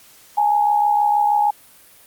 sine tone pair together, 830.6 / 897 Hz, G#5 / A5, 0 / +33 cents, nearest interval minor second, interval 133 cents, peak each -14 / -23 dBFS, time 0.37-1.51 s, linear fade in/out 10 ms, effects white hiss -48 dBFS RMS until 2.06 s + Opus 48 kbps

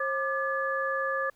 sine tone cluster, 537 / 1187 / 1709 Hz, C5 / D6 / G#6, +45 / +18 / +49 cents, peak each -31 dBFS, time 0-1.3 s, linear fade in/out 5 ms, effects pink hiss -66 dBFS RMS until 1.35 s

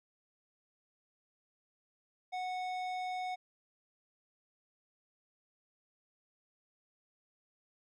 square tone with low-pass filter, 736 Hz, F#5, 9 cents flat, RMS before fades -38 dBFS, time 2.32-3.36 s, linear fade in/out 20 ms, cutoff 4200 Hz, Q 0.66, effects none

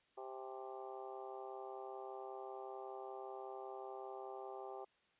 harmonic tone with a mistuned harmonic, 131.2 Hz, C3, 5 cents sharp, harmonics 3 / 4 / 5 / 6 / 7 / 8 / 9, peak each -50 / -54 / -55 / -51 / -58 / -60 / -59 dBFS, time 0.17-4.85 s, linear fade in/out 10 ms, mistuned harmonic 7, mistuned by -89 cents, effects white hiss -75 dBFS RMS until 5.19 s + resampled to 8000 Hz

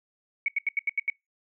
sine tone bursts, 2232 Hz, C#7, 11 cents sharp, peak -22 dBFS, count 7, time 0.46-1.1 s, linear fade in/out 2 ms, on 22 ms, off 81 ms, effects noise-tail reverb RT60 0.2 s tail -25 dB re dry

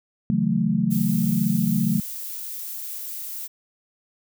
sine chord, F# minor seventh, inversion second, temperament equal with one note detuned, 138.59 / 162.64 / 185 / 220 Hz, C#3 / E3 / F#3 / A3, 0 / -23 / 0 / 0 cents, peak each -28 / -26 / -23 / -22 dBFS, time 0.3-2 s, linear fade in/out 0 ms
violet noise, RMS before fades -33 dBFS, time 0.9-3.48 s, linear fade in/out 20 ms
effects none

